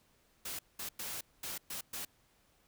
white noise bursts at uneven times, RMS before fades -41 dBFS, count 6, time 0.45-0.59 / 0.79-0.89 / 0.99-1.21 / 1.43-1.58 / 1.7-1.81 / 1.93-2.05 s, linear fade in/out 5 ms, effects pink hiss -70 dBFS RMS until 2.67 s

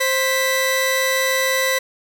sawtooth tone pair together, 525.4 / 1975.5 Hz, C5 / B6, +7 / 0 cents, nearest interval octave + major seventh, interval 2293 cents, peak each -16 dBFS, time 0-1.79 s, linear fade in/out 10 ms, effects none

